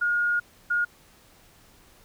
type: tone pair in turn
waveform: sine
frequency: 1430 / 1430 Hz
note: F6 / F6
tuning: +41 / +41 cents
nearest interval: unison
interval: 0 cents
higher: neither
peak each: -21 dBFS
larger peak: neither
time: 0.01-0.4 / 0.7-0.85 s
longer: first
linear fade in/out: 10 ms
effects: pink hiss -56 dBFS RMS until 2.04 s